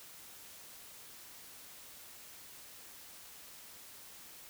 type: silence
effects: white hiss -53 dBFS RMS until 4.49 s